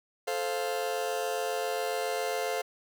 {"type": "chord", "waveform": "40% pulse", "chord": "F major", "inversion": "first", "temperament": "just", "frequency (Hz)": [436.5, 523.8, 698.5], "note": ["A4", "C5", "F5"], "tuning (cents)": [-14, 2, 0], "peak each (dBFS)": -33, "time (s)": [0.27, 2.62], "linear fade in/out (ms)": 10, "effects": []}